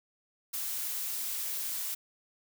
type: noise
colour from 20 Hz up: blue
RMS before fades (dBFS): -35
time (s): 0.53-1.95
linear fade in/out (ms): 10
effects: none